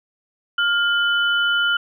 sine tone pair together, 1406.8 / 3000 Hz, F6 / F#7, +12 / +23 cents, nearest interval octave + minor second, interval 1311 cents, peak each -17 / -22 dBFS, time 0.58-1.77 s, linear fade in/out 5 ms, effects none

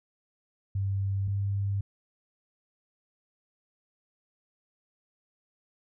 sine tone pair in turn, 98 / 99.48 Hz, G2 / G2, 0 / +26 cents, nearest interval unison, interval 26 cents, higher second, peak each -26 dBFS, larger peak neither, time 0.75-1.28 / 1.28-1.81 s, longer neither, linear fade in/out 5 ms, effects none

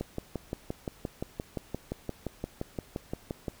click train, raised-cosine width 2 ms, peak -19 dBFS, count 21, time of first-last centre 0.01-3.482 s, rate 5.76 Hz, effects pink hiss -56 dBFS RMS until 3.6 s

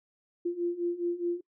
sine beating tone pair, 344.3 / 349.1 Hz, F4 / F4, -25 / -1 cents, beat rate 4.8 Hz, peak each -33 / -30 dBFS, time 0.45-1.41 s, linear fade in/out 10 ms, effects noise-tail reverb RT60 0.1 s tail -23 dB re dry

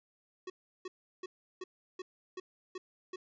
square tone bursts, 370 Hz, F#4, in tune, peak -40 dBFS, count 8, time 0.47-3.16 s, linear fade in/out 5 ms, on 30 ms, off 350 ms, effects resampled to 16000 Hz

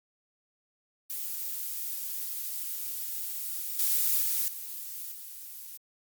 violet noise with level steps, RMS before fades -35 / -26 / -28 / -39 / -43 dBFS, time 1.1-5.77 s, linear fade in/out 0 ms, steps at 3.79 / 4.22 / 4.48 / 5.12 s, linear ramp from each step 2 ms, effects Opus 48 kbps

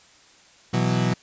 35% pulse chord, B suspended fourth, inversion none, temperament equal, 123.47 / 164.81 / 185 Hz, B2 / E3 / F#3, 0 / 0 / 0 cents, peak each -21 / -25 / -22 dBFS, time 0.73-1.14 s, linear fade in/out 10 ms, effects white hiss -53 dBFS RMS until 1.22 s + resampled to 16000 Hz

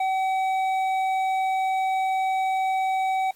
triangle tone with hard clipping, 761 Hz, F#5, 48 cents sharp, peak -23 dBFS, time 0-3.31 s, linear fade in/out 5 ms, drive 11 dB, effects white hiss -58 dBFS RMS until 3.35 s + AAC 64 kbps

